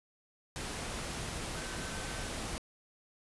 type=tone in noise; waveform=sine; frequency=1535 Hz; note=G6; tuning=37 cents flat; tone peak=-48 dBFS; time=1.57-2.28 s; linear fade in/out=0 ms; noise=pink; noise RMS=-39 dBFS; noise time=0.56-2.58 s; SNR=-12 dB; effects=resampled to 24000 Hz